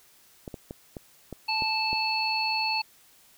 clicks, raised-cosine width 2 ms, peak -23 dBFS, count 7, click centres 0.478 / 0.542 / 0.709 / 0.968 / 1.327 / 1.622 / 1.93 s
harmonic tone, 878 Hz, A5, 4 cents flat, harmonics 1 / 3 / 5, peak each -29 / -29 / -29 dBFS, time 1.48-2.82 s, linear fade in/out 10 ms
effects white hiss -58 dBFS RMS until 3.37 s

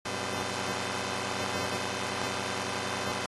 5% pulse tone cluster, 94.2 / 121.9 / 199 / 512 Hz, F#2 / B2 / G3 / C5, +32 / -22 / +26 / -38 cents, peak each -26 dBFS, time 0.05-3.26 s, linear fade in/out 5 ms, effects AAC 32 kbps

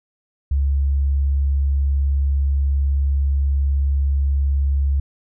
sine tone, 69.4 Hz, C#2, 3 cents sharp, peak -15 dBFS, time 0.51-5 s, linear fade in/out 5 ms, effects none

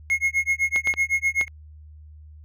triangle tone with tremolo, 2162 Hz, C#7, 44 cents flat, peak -15 dBFS, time 0.1-1.48 s, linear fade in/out 0 ms, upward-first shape sine, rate 7.9 Hz, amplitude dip 100%
clicks, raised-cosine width 0.3 ms, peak -14 dBFS, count 4, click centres 0.761 / 0.873 / 0.939 / 1.412 s
effects added 76 Hz sine -42 dBFS peak until 2.44 s

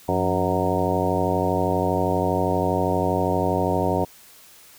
harmonic tone with a mistuned harmonic, 92.5 Hz, F#2, in tune, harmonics 1 / 2 / 3 / 4 / 5 / 6 / 7 / 8 / 10, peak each -28 / -28 / -28 / -28 / -28 / -28 / -28 / -28 / -28 dBFS, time 0.08-4.05 s, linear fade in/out 10 ms, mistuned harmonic 2, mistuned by -94 cents, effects white hiss -49 dBFS RMS until 4.78 s

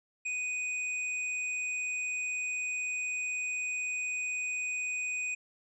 sine tone with hard clipping, 2489 Hz, D#7, in tune, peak -33 dBFS, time 0.25-5.35 s, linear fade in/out 10 ms, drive 13 dB, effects resampled to 24000 Hz

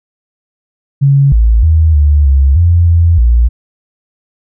sine tone with pitch steps, 139.1 / 55.8 / 79.8 / 73.4 / 68.3 / 86 / 84.5 / 58.8 Hz, C#3 / A1 / D#2 / D2 / C#2 / F2 / E2 / A#1, +6 / +25 / +44 / 0 / -25 / -26 / +43 / +16 cents, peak -4 dBFS, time 1.01-3.49 s, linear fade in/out 20 ms, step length 310 ms, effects none

